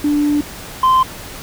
sine tone pair in turn, 293.7 / 1038.2 Hz, D4 / C6, 0 / -14 cents, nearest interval octave + minor seventh, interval 2186 cents, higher second, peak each -11 / -6 dBFS, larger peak second, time 0.04-0.41 / 0.83-1.03 s, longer first, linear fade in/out 5 ms, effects tanh soft clip ceiling -8 dBFS + pink hiss -32 dBFS RMS until 1.42 s

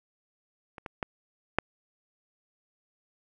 clicks, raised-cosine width 0.5 ms, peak -27 / -22 / -15 / -7 dBFS, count 4, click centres 0.782 / 0.862 / 1.028 / 1.586 s, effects none

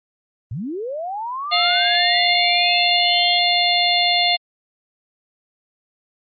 sine linear sweep, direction up, 91.2 to 3322 Hz, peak -24 dBFS, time 0.51-3.39 s, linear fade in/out 5 ms
harmonic tone, 704 Hz, F5, 14 cents sharp, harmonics 1 / 3 / 4 / 5 / 6, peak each -20 / -22 / -23 / -20 / -21 dBFS, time 1.51-4.37 s, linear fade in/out 20 ms
effects Opus 32 kbps

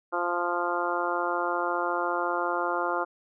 harmonic tone, 174.61 Hz, F3, in tune, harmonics 2 / 3 / 4 / 5 / 6 / 7 / 8, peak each -33 / -33 / -33 / -33 / -33 / -33 / -33 dBFS, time 0.12-3.05 s, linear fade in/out 20 ms, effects none

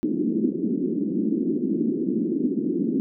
white band-pass noise, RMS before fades -24 dBFS, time 0.03-3 s, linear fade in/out 0 ms, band 190 to 350 Hz, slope 48 dB/octave, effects none

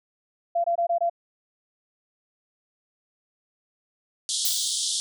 sine tone bursts, 685 Hz, F5, 34 cents flat, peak -20 dBFS, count 5, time 0.55-1.098 s, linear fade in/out 10 ms, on 92 ms, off 22 ms
pink band-pass noise, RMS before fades -27 dBFS, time 4.29-5 s, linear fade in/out 0 ms, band 3200 to 10000 Hz, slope 96 dB/octave
violet noise with exponential decay, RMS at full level -24 dBFS, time 4.45-4.9 s, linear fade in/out 1 ms, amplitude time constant 97 ms
effects none

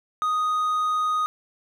triangle tone, 1244.5 Hz, D#6, in tune, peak -19 dBFS, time 0.22-1.26 s, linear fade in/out 0 ms, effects none

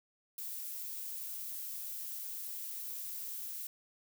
violet noise, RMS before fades -42 dBFS, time 0.38-3.67 s, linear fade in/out 2 ms, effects none

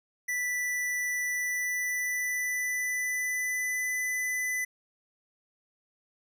square tone with pitch glide, 1975.5 to 2002 Hz, B6 to B6, 0 to +23 cents, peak -29 dBFS, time 0.28-4.65 s, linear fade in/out 10 ms, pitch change +23 cents, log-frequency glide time 1.29-3.87 s, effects none

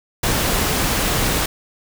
pink noise, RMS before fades -19 dBFS, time 0.23-1.46 s, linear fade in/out 5 ms, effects none

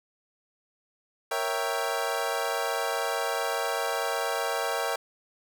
25% pulse chord, A# diminished seventh, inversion none, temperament equal, 466.2 / 554.4 / 659.3 / 784 Hz, A#4 / C#5 / E5 / G5, 0 / 0 / 0 / 0 cents, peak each -29 dBFS, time 1.31-4.96 s, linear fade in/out 5 ms, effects none

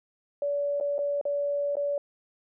sine tone with dropouts, 573 Hz, D5, 43 cents flat, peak -25 dBFS, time 0.42-1.98 s, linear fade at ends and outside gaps 2 ms, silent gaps 0.801-0.809 / 0.982-0.989 / 1.213-1.253 / 1.755-1.768 s, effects none

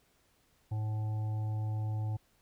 harmonic tone, 107.8 Hz, A2, 35 cents flat, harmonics 1 / 3 / 5 / 7 / 8, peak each -31 / -51 / -55 / -51 / -54 dBFS, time 0.71-2.17 s, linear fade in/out 10 ms, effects pink hiss -70 dBFS RMS until 2.41 s

